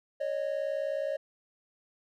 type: tone pair together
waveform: triangle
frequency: 554.3 / 614 Hz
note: C#5 / D#5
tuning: 0 / -23 cents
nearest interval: major second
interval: 177 cents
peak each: -30 / -31 dBFS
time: 0.2-1.17 s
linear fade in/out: 10 ms
effects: none